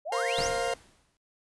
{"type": "exponential sweep", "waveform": "sine", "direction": "up", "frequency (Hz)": [558, 7240], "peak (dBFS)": -32, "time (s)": [0.05, 0.49], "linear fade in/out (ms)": 20}
{"type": "chord", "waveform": "40% pulse", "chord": "Bb suspended second", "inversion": "none", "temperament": "equal with one note detuned", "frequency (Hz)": [466.2, 529.6, 698.5], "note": ["Bb4", "C5", "F5"], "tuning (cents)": [0, 21, 0], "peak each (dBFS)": -31, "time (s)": [0.12, 0.74], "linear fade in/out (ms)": 5}
{"type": "noise with exponential decay", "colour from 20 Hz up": "pink", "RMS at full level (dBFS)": -34, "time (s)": [0.38, 1.17], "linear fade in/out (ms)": 1, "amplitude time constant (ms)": 170}
{"effects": ["noise-tail reverb RT60 0.1 s tail -25 dB re dry", "resampled to 24000 Hz"]}